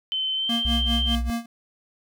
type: tone with pitch glide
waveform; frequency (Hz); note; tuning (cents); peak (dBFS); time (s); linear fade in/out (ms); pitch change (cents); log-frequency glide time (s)
sine; 3071 to 3136; G7 to G7; -36 to 0; -23; 0.12-1.15; 0; +36; 0.35-0.5
type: tone with tremolo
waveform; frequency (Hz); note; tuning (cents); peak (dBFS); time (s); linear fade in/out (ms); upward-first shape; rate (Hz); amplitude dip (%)
square; 233.1; A#3; 0; -24; 0.49-1.46; 5; sine; 5; 90
type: tone with vibrato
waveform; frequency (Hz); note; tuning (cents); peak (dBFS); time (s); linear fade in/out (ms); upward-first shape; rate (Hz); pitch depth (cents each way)
sine; 62.1; B1; +10; -23; 0.65-1.3; 0; sine; 3.1; 33
effects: none